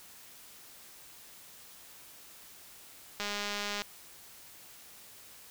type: click train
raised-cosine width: 0.2 ms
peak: -18 dBFS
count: 128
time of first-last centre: 3.2-3.82 s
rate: 205 Hz
effects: white hiss -53 dBFS RMS until 5.5 s